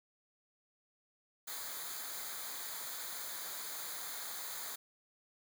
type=noise with comb filter; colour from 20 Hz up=white; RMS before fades=-43 dBFS; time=1.47-4.76 s; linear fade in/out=10 ms; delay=0.36 ms; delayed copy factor=-0.75; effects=none